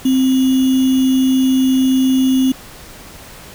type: tone with sample-and-hold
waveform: sine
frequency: 261.6 Hz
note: C4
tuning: in tune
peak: -10 dBFS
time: 0.05-2.52 s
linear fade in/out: 5 ms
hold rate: 3150 Hz
effects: pink hiss -37 dBFS RMS until 3.54 s